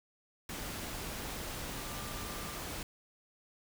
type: tone in noise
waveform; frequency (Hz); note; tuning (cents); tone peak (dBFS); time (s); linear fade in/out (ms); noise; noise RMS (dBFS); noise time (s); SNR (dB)
sine; 1188; D6; +20; -50; 1.77-2.59; 2; pink; -41; 0.49-2.83; -12
effects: none